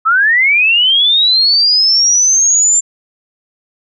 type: linear sweep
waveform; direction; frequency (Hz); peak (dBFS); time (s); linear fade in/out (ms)
sine; up; 1266 to 7290; -7; 0.05-2.81; 20
effects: none